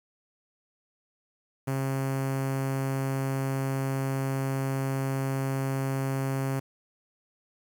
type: tone with notch filter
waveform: sawtooth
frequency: 135 Hz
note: C#3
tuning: 45 cents flat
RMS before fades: -29 dBFS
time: 1.67-6.6 s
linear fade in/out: 10 ms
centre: 3900 Hz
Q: 0.81
effects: 9-bit